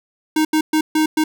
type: tone bursts at uneven times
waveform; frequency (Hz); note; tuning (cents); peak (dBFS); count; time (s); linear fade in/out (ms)
square; 311; D#4; -1; -14; 5; 0.36-0.45 / 0.53-0.61 / 0.73-0.81 / 0.95-1.06 / 1.17-1.24; 5
effects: none